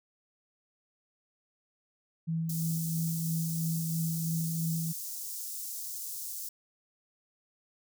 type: tone with tremolo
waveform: sine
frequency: 163.4 Hz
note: E3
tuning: 15 cents flat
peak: -28 dBFS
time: 2.27-4.93 s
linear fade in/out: 20 ms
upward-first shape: sine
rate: 3 Hz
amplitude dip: 30%
type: high-pass noise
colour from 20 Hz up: white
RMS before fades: -39 dBFS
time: 2.49-6.49 s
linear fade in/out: 5 ms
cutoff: 5500 Hz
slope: 24 dB/octave
effects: none